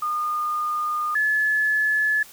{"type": "tone pair in turn", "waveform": "sine", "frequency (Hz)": [1219, 1719], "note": ["D#6", "A6"], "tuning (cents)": [-36, -41], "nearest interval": "tritone", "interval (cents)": 595, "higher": "second", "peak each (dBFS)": [-22, -18], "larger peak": "second", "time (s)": [[0.02, 1.15], [1.15, 2.23]], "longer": "first", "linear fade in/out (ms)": 5, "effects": ["white hiss -46 dBFS RMS until 2.32 s"]}